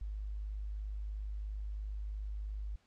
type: tone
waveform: sine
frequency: 51.5 Hz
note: G#1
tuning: 14 cents flat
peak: -37 dBFS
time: 0.01-2.76 s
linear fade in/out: 5 ms
effects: pink hiss -72 dBFS RMS until 2.86 s + low-pass 6000 Hz 12 dB/octave